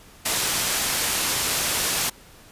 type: low-pass noise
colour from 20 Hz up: white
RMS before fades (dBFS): -24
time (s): 0.25-2.1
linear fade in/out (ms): 10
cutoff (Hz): 11000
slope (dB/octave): 12
effects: pink hiss -49 dBFS RMS until 2.51 s + resampled to 32000 Hz